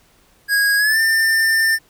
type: tone with pitch glide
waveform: square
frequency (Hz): 1646 to 1795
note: G#6 to A6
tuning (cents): -16 to +34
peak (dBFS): -14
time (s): 0.48-1.79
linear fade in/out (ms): 50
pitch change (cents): +150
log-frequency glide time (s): 0.77-0.99
effects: pink hiss -55 dBFS RMS until 1.89 s